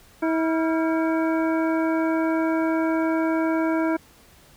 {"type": "harmonic tone with a mistuned harmonic", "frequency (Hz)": 322.8, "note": "E4", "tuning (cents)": -36, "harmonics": [1, 2, 3, 4, 5, 7], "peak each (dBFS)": [-21, -27, -31, -33, -35, -38], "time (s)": [0.22, 3.97], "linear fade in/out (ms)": 10, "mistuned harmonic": 4, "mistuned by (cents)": 110, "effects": ["pink hiss -53 dBFS RMS until 4.56 s"]}